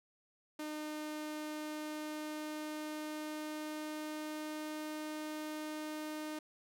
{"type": "tone with pitch glide", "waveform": "sawtooth", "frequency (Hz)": [304.7, 306.8], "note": ["D#4", "D#4"], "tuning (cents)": [-36, -24], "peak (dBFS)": -36, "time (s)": [0.59, 6.39], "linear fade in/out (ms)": 5, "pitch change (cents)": 12, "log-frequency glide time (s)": [1.42, 4.85], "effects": []}